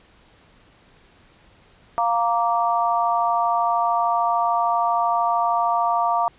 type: harmonic tone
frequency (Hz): 233.1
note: A#3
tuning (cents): 0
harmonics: 3 / 4 / 5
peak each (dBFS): -21 / -22 / -23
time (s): 1.98-6.28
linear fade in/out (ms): 0
effects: pink hiss -54 dBFS RMS until 6.38 s + resampled to 8000 Hz